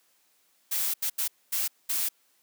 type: noise bursts at uneven times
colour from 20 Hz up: blue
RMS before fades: -28 dBFS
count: 5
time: 0.71-0.94 / 1.02-1.1 / 1.18-1.28 / 1.52-1.68 / 1.89-2.09 s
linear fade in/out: 10 ms
effects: white hiss -67 dBFS RMS until 2.42 s + high-pass 200 Hz 12 dB/octave